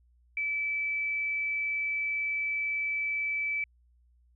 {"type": "tone", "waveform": "sine", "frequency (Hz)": 2309, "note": "D7", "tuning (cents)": -30, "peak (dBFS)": -28, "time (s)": [0.37, 3.64], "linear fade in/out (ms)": 2, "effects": ["added 60 Hz sine -61 dBFS peak until 4.35 s"]}